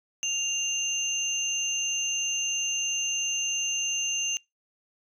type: tone pair together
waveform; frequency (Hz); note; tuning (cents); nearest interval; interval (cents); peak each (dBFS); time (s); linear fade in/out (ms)
sine; 2793 / 6270; F7 / G8; -1 / -1; octave + major second; 1400; -28; 0.23-4.37; 0
effects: noise-tail reverb RT60 0.2 s tail -24 dB re dry + tanh soft clip ceiling -18 dBFS